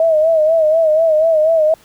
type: tone with vibrato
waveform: sine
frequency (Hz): 636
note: D#5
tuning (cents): +38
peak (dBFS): -9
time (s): 0-1.74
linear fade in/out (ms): 2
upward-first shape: sine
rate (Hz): 4.1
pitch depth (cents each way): 70
effects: pink hiss -48 dBFS RMS until 1.84 s